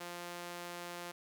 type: tone with high-pass filter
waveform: sawtooth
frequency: 174.61 Hz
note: F3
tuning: in tune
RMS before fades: -45 dBFS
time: 0-1.12 s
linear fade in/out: 10 ms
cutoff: 440 Hz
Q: 0.57
effects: none